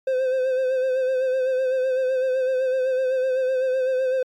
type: tone with vibrato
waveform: triangle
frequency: 518 Hz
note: C5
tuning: 17 cents flat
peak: -17 dBFS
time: 0.07-4.23 s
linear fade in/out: 5 ms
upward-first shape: sine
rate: 7.9 Hz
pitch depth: 38 cents each way
effects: MP3 96 kbps